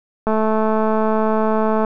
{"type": "click train", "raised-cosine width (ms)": 1, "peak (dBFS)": -6, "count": 345, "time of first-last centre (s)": [0.27, 1.848], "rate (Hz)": 218, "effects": []}